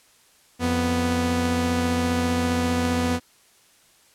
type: tone pair together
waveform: sawtooth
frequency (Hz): 87.31 / 246.9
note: F2 / B3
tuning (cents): 0 / 0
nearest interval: octave + tritone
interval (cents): 1800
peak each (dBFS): -22 / -18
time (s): 0.59-3.2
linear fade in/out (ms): 50
effects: white hiss -57 dBFS RMS until 4.14 s + low-pass 11000 Hz 12 dB/octave